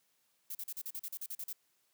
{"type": "noise bursts", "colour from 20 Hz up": "violet", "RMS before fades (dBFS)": -41, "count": 12, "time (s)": [0.5, 1.529], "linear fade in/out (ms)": 5, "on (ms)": 50, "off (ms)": 39, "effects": ["white hiss -75 dBFS RMS until 1.93 s", "high-pass 100 Hz 12 dB/octave"]}